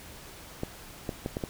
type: clicks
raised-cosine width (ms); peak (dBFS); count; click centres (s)
2; -17; 5; 0.634 / 1.092 / 1.261 / 1.369 / 1.438
effects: pink hiss -47 dBFS RMS until 1.49 s